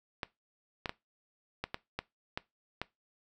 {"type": "clicks", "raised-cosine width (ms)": 0.3, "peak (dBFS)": -18, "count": 8, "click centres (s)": [0.232, 0.858, 0.894, 1.64, 1.744, 1.99, 2.375, 2.816], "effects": ["noise-tail reverb RT60 0.2 s tail -20 dB re dry"]}